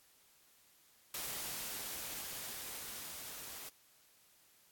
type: noise with level ramp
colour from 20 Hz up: white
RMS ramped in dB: -41 to -48 dBFS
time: 1.14-3.69 s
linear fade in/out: 2 ms
effects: white hiss -67 dBFS RMS until 4.71 s + AAC 64 kbps